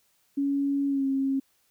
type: tone with pitch glide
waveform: sine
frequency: 279.8 to 270.4 Hz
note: C#4 to C#4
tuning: +16 to -43 cents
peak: -23 dBFS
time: 0.37-1.4 s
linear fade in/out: 10 ms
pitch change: -59 cents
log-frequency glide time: 0.88-1.05 s
effects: white hiss -68 dBFS RMS until 1.7 s